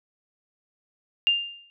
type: tone with exponential decay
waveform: sine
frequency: 2800 Hz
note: F7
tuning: 4 cents sharp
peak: -15 dBFS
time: 1.27-1.7 s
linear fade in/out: 0 ms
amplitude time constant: 92 ms
effects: none